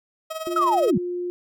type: tone with tremolo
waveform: 30% pulse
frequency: 637 Hz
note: D#5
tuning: 41 cents sharp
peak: -24 dBFS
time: 0.3-0.91 s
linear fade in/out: 10 ms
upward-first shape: sine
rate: 19 Hz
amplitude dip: 70%
type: tone with pitch glide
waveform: sine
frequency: 349.2 to 354.7 Hz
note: F4 to F4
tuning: 0 to +27 cents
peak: -25 dBFS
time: 0.47-1.3 s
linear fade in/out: 0 ms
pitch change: +27 cents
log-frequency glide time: 0.58-0.93 s
type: linear sweep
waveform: sine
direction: down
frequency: 1337 to 146.83 Hz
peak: -17 dBFS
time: 0.56-0.98 s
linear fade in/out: 5 ms
effects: none